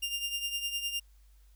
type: tone with tremolo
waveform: sawtooth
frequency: 2800 Hz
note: F7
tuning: 4 cents sharp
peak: -26 dBFS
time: 0.02-1 s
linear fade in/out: 10 ms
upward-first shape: triangle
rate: 9.8 Hz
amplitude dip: 70%
effects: added 50 Hz sine -56 dBFS peak until 1.55 s + white hiss -71 dBFS RMS until 1.55 s

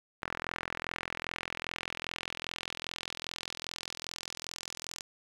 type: tone with band-pass filter sweep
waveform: sawtooth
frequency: 42.5 Hz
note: F1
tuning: 46 cents flat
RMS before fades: -42 dBFS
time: 0.22-5.02 s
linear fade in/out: 0 ms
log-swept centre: 1600 to 6400 Hz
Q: 1.6
effects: 10-bit

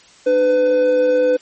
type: tone pair together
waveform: triangle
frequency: 299 / 502.9 Hz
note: D4 / B4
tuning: +31 / +31 cents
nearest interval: major sixth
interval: 900 cents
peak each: -21 / -10 dBFS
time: 0.26-1.37 s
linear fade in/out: 10 ms
effects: white hiss -47 dBFS RMS until 1.41 s + MP3 32 kbps

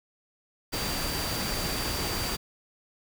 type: tone in noise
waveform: sine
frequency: 4681 Hz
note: D8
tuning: 7 cents flat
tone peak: -36 dBFS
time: 0.72-2.37 s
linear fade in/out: 20 ms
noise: pink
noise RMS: -31 dBFS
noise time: 0.72-2.37 s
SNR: -8 dB
effects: none

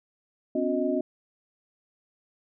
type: tone cluster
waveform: sine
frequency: 255.5 / 281.4 / 360.9 / 625 Hz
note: C4 / C#4 / F#4 / D#5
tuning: -41 / +26 / -43 / +8 cents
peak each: -29 dBFS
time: 0.55-1.01 s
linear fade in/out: 5 ms
effects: none

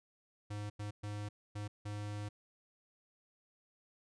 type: tone bursts at uneven times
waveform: square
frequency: 103.83 Hz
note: G#2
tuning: in tune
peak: -40 dBFS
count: 5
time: 0.5-0.7 / 0.79-0.91 / 1.03-1.29 / 1.55-1.68 / 1.85-2.29 s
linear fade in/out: 10 ms
effects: resampled to 22050 Hz

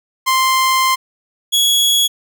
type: tone pair in turn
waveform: sawtooth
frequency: 1046.5 / 3348 Hz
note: C6 / G#7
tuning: 0 / +13 cents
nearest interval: octave + minor sixth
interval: 2013 cents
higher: second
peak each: -8 dBFS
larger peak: neither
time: 0.26-0.96 / 1.52-2.08 s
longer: first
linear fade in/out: 20 ms
effects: none

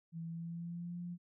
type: tone with pitch glide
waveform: sine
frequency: 165.3 to 174.93 Hz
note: E3 to F3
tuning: +5 to +3 cents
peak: -40 dBFS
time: 0.12-1.18 s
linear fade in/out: 50 ms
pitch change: +98 cents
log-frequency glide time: 0.26-0.99 s
effects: none

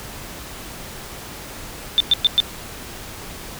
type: tone bursts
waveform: sine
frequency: 3566 Hz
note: A7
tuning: 22 cents sharp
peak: -10 dBFS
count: 4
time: 1.98-2.402 s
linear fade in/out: 0 ms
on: 23 ms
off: 110 ms
effects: pink hiss -35 dBFS RMS until 3.59 s

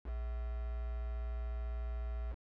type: tone with quantisation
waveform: sine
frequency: 59 Hz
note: A#1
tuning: 22 cents sharp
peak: -36 dBFS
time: 0.04-2.36 s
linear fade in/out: 50 ms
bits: 8
effects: low-pass 2000 Hz 12 dB/octave

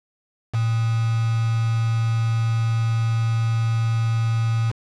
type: tone with quantisation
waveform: sine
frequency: 113.7 Hz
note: A#2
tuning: 43 cents flat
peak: -18 dBFS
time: 0.53-4.72 s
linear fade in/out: 20 ms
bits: 5
effects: low-pass 6000 Hz 12 dB/octave

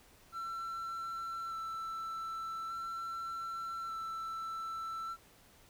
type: tone with vibrato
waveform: triangle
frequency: 1338 Hz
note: E6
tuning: 25 cents sharp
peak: -36 dBFS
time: 0.32-5.17 s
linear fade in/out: 50 ms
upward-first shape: square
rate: 0.42 Hz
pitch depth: 11 cents each way
effects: pink hiss -62 dBFS RMS until 5.69 s

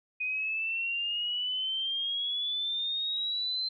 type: exponential sweep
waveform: sine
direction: up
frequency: 2489 to 4112 Hz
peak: -29 dBFS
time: 0.2-3.69 s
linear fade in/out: 10 ms
effects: none

